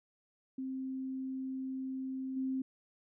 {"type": "tone with level steps", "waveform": "sine", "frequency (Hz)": 263, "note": "C4", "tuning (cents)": 9, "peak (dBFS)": [-36, -32], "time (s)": [0.58, 2.62], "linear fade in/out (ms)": 5, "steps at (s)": 2.36, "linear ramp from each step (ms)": 10, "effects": []}